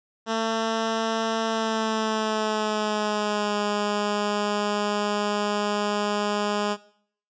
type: tone with pitch glide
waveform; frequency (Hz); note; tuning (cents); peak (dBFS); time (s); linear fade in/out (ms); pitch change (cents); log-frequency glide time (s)
10% pulse; 224.3 to 206.9; A3 to G#3; +34 to -6; -15; 0.26-6.77; 50; -140; 1.45-3.57
effects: noise-tail reverb RT60 0.6 s tail -19 dB re dry + resampled to 16000 Hz